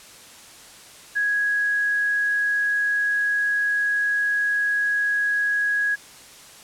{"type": "tone", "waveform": "sine", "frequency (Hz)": 1661.2, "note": "G#6", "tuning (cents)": 0, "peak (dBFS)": -19, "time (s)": [1.15, 5.96], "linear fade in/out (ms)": 20, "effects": ["white hiss -45 dBFS RMS until 6.63 s", "low-pass 10000 Hz 12 dB/octave"]}